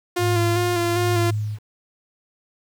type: tone with vibrato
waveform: sawtooth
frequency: 349.2 Hz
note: F4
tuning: in tune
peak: -16 dBFS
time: 0.16-1.31 s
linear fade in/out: 10 ms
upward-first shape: square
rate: 2.5 Hz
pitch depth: 24 cents each way
type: tone with tremolo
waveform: sine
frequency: 106.2 Hz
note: G#2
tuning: 39 cents sharp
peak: -19 dBFS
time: 0.18-1.59 s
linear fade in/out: 50 ms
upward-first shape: sine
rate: 1.2 Hz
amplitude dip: 60%
effects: 8-bit